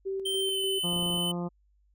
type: tone with tremolo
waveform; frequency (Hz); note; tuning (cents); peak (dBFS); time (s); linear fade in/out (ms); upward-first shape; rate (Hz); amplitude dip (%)
sine; 387; G4; -22; -29; 0.05-0.8; 20; square; 3.4; 35
type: tone with pitch glide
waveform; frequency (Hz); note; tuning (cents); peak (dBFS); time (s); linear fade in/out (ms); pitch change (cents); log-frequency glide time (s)
square; 3122 to 3030; G7 to F#7; -8 to +40; -29; 0.25-1.32; 10; -52; 0.4-0.61
type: harmonic tone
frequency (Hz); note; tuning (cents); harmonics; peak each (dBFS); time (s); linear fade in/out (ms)
174.61; F3; 0; 1 / 2 / 3 / 4 / 5 / 6 / 7; -31 / -37 / -41 / -43 / -45 / -47 / -48; 0.83-1.49; 20
type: clicks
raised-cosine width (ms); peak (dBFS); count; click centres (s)
2; -29; 8; 0.932 / 0.963 / 0.993 / 1.027 / 1.062 / 1.103 / 1.141 / 1.173
effects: added 50 Hz sine -63 dBFS peak until 1.94 s